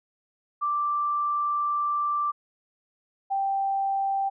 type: tone pair in turn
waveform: sine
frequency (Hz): 1174.7 / 784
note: D6 / G5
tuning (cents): 0 / 0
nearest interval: perfect fifth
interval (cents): 700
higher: first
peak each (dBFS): -23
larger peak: neither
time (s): 0.61-2.32 / 3.3-4.3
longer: first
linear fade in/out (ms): 20
effects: none